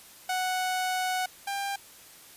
sawtooth tone pair in turn, 740 / 796.2 Hz, F#5 / G5, 0 / +27 cents, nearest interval minor second, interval 127 cents, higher second, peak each -23 / -26 dBFS, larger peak first, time 0.29-1.26 / 1.47-1.76 s, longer first, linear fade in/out 5 ms, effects white hiss -51 dBFS RMS until 2.36 s + resampled to 32000 Hz

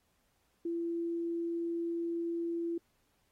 sine tone, 337.8 Hz, E4, 42 cents sharp, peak -32 dBFS, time 0.65-2.78 s, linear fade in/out 5 ms, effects pink hiss -75 dBFS RMS until 3.31 s + AAC 48 kbps

